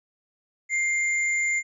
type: tone pair together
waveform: sine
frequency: 2100 / 7064 Hz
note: C7 / A8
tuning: +6 / +6 cents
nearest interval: octave + major sixth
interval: 2100 cents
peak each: -22 / -32 dBFS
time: 0.69-1.63 s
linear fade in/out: 50 ms
effects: none